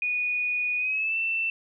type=tone with pitch glide; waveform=sine; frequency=2466 to 2674 Hz; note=D#7 to E7; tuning=-16 to +24 cents; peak=-24 dBFS; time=0.02-1.5 s; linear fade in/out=2 ms; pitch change=+140 cents; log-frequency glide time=0.77-1.17 s; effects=none